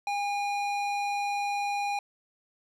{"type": "tone with band-pass filter", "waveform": "square", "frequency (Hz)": 812, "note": "G#5", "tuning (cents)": -39, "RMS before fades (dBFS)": -30, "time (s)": [0.07, 1.99], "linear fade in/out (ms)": 2, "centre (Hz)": 1700, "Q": 0.68, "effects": []}